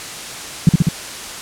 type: tone with echo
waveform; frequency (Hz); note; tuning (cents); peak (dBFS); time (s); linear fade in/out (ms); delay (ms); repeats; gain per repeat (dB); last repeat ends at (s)
sine; 164.8; E3; 0; -3; 0.67-0.69; 2; 66; 3; -2; 0.888
effects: white hiss -29 dBFS RMS until 1.41 s + low-pass 9000 Hz 12 dB/octave